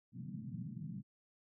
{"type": "band-pass noise", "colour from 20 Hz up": "white", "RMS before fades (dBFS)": -45, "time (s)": [0.12, 1.03], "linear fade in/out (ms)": 50, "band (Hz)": [120, 220], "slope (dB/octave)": 48, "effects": []}